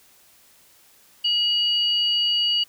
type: tone pair together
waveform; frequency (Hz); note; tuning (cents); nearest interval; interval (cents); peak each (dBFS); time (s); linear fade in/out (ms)
sine; 2903 / 4608; F#7 / D8; -34 / -34; minor sixth; 800; -19 / -26; 1.24-2.64; 10
effects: white hiss -55 dBFS RMS until 2.68 s

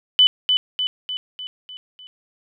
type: tone with echo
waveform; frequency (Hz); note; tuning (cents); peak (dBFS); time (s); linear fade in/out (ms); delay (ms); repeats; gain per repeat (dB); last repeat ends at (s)
sine; 3000; F#7; +23; -9; 0.19-0.27; 0; 300; 6; -5; 2.07
effects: none

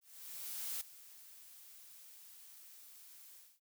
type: noise with ADSR envelope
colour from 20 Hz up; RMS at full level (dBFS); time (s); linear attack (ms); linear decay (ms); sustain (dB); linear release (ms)
blue; -40; 0.01-3.6; 800; 4; -17; 240
effects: none

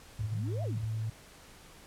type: tone with pitch glide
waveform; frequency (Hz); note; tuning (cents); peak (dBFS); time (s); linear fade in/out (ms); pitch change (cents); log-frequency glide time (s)
sine; 108 to 110.4; A2 to A2; -32 to +6; -31; 0.19-1.1; 5; +38; 0.65-0.79
type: exponential two-way sweep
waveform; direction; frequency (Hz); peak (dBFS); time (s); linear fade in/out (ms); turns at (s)
sine; up then down; 61.74 to 722 to 61.74; -39; 0.19-0.86; 10; 0.63
effects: pink hiss -54 dBFS RMS until 1.86 s + low-pass 12000 Hz 12 dB/octave

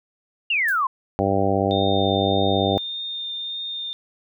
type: exponential sweep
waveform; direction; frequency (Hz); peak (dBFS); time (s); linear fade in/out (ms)
sine; down; 2900 to 1008; -18; 0.5-0.87; 5
type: noise with exponential decay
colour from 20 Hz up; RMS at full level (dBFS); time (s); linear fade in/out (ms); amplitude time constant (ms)
violet; -32; 0.68-0.85; 5; 35
type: harmonic tone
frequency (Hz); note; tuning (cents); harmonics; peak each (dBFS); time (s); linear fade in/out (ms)
98; G2; 0; 1 / 2 / 3 / 4 / 5 / 6 / 7 / 8; -26 / -26 / -26 / -26 / -26 / -26 / -26 / -26; 1.19-2.78; 0
type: tone with vibrato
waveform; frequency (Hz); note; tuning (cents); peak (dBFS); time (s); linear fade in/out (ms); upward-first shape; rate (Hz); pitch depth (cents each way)
sine; 3636; A#7; -44; -27; 1.71-3.93; 0; triangle; 1.7; 12
effects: none

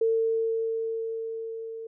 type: tone with level ramp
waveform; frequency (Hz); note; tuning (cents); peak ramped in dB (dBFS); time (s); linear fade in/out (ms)
sine; 451; A4; +43; -20 to -35; 0.01-1.87; 5
effects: none

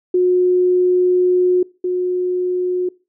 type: tone pair in turn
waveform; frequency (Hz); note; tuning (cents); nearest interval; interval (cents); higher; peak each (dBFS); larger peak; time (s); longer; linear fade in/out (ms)
sine; 362.3 / 362.3; F#4 / F#4; -36 / -36; unison; 0; neither; -11 / -16; first; 0.14-1.63 / 1.84-2.89; first; 5
effects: noise-tail reverb RT60 0.3 s tail -22 dB re dry

